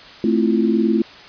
sine chord, F major seventh, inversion first, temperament equal, 220 / 261.6 / 329.6 / 349.2 Hz, A3 / C4 / E4 / F4, 0 / 0 / 0 / 0 cents, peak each -17 / -22 / -20 / -21 dBFS, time 0.24-1.02 s, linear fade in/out 2 ms, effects white hiss -40 dBFS RMS until 1.28 s + resampled to 11025 Hz

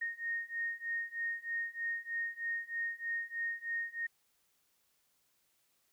sine beating tone pair, 1852 / 1855.2 Hz, A#6 / A#6, -12 / -9 cents, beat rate 3.2 Hz, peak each -39 / -38 dBFS, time 0.01-4.07 s, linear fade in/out 10 ms, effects white hiss -75 dBFS RMS until 5.92 s

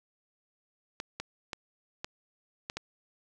clicks, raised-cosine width 0.2 ms, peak -18 dBFS, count 6, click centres 1.001 / 1.2 / 1.532 / 2.045 / 2.699 / 2.77 s, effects none

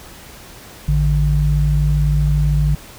sine tone pair together, 55.21 / 147.9 Hz, A1 / D3, +7 / +13 cents, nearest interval octave + perfect fourth, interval 1706 cents, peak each -15 dBFS, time 0.88-2.75 s, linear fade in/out 5 ms, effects pink hiss -39 dBFS RMS until 2.98 s

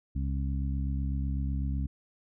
harmonic tone, 68 Hz, C#2, 33 cents flat, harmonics 1 / 2 / 3 / 4, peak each -29 / -35 / -39 / -41 dBFS, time 0.15-1.87 s, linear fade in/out 10 ms, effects none

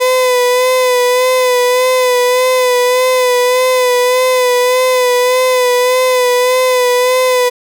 35% pulse tone with vibrato, 502 Hz, B4, 28 cents sharp, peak -7 dBFS, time 0-7.5 s, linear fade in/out 20 ms, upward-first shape sine, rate 1.7 Hz, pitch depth 33 cents each way, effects none

